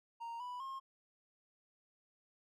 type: tone with pitch steps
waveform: triangle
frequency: 929 / 987 / 1071 Hz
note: A#5 / B5 / C6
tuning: -6 / -1 / +40 cents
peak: -40 dBFS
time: 0.2-0.8 s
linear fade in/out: 20 ms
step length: 200 ms
effects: none